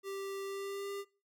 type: tone with pitch glide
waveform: square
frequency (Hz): 392 to 399.3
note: G4 to G4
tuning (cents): 0 to +32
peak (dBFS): -39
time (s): 0.03-1.05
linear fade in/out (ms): 50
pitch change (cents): +32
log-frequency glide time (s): 0.44-0.91
effects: noise-tail reverb RT60 0.4 s tail -24 dB re dry